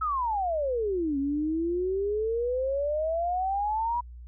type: exponential two-way sweep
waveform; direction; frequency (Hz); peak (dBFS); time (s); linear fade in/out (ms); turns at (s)
sine; down then up; 1318.5 to 272.4 to 976; -25; 0.01-4.01; 10; 1.18
effects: added 60 Hz sine -41 dBFS peak until 4.27 s